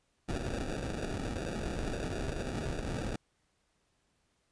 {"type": "noise with sample-and-hold", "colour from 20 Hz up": "pink", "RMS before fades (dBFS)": -36, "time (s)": [0.28, 3.16], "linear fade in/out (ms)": 5, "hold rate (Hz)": 1050, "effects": ["pink hiss -75 dBFS RMS until 4.51 s", "resampled to 22050 Hz"]}